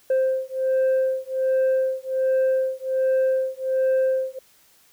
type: beating tone pair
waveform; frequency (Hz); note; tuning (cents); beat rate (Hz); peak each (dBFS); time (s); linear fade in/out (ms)
sine; 523.3 / 524.6; C5 / C5; 0 / +4; 1.3; -20; 0.1-4.39; 5
effects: tanh soft clip ceiling -16 dBFS + white hiss -57 dBFS RMS until 4.92 s